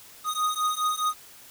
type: beating tone pair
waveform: square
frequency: 1241 / 1245.8 Hz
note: D#6 / D#6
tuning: -5 / +2 cents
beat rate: 4.8 Hz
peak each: -28 dBFS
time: 0.24-1.14 s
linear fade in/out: 50 ms
effects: white hiss -49 dBFS RMS until 1.5 s